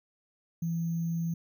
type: tone with sample-and-hold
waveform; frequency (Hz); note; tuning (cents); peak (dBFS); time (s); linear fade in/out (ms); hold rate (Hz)
sine; 166.7; E3; +20; -28; 0.62-1.34; 5; 6300
effects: none